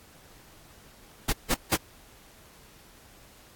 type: noise bursts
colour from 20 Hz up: pink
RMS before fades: -24 dBFS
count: 3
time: 1.28-1.764 s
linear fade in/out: 10 ms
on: 48 ms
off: 170 ms
effects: pink hiss -54 dBFS RMS until 3.55 s + AAC 64 kbps